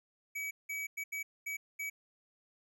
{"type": "tone bursts at uneven times", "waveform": "square", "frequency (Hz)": 2278, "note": "C#7", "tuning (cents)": 47, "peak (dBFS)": -37, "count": 6, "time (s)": [[0.35, 0.51], [0.69, 0.87], [0.97, 1.04], [1.12, 1.23], [1.46, 1.57], [1.79, 1.9]], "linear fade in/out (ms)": 10, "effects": []}